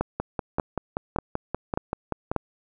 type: two click trains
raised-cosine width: 1 ms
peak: -9 / -12 dBFS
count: 5 / 12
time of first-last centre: 0.01-2.363 / 0.2-2.315 s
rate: 1.7 / 5.2 Hz
effects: none